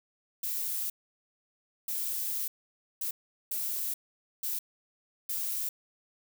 violet noise bursts at uneven times, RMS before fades -33 dBFS, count 6, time 0.43-0.9 / 1.88-2.48 / 3.01-3.11 / 3.51-3.94 / 4.43-4.59 / 5.29-5.69 s, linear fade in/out 5 ms, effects none

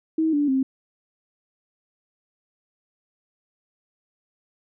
sine tone with pitch steps, 319.1 / 290.9 / 265.2 Hz, D#4 / D4 / C4, +44 / -16 / +23 cents, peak -18 dBFS, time 0.18-0.63 s, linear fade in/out 5 ms, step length 150 ms, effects none

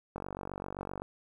click train, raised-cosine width 1 ms, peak -24 dBFS, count 42, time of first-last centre 0.16-1.02 s, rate 47.7 Hz, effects 10-bit

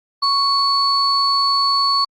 sine tone pair together, 1108.7 / 4435 Hz, C#6 / C#8, 0 / 0 cents, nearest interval 2 octaves, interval 2400 cents, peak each -16 dBFS, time 0.22-2.05 s, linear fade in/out 10 ms, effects tanh soft clip ceiling -6 dBFS + Opus 32 kbps

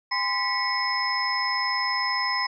sine tone cluster, 813 / 1027 / 1958 / 2193 / 5160 Hz, G#5 / C6 / B6 / C#7 / E8, -37 / -33 / -15 / -19 / -38 cents, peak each -35 / -27 / -29 / -33 / -28 dBFS, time 0.11-2.47 s, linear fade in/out 10 ms, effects none

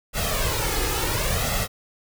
pink noise with flanger, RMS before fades -24 dBFS, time 0.13-1.68 s, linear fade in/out 50 ms, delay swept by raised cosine 1.5 to 2.39 ms, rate 0.71 Hz, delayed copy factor +0.7, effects none

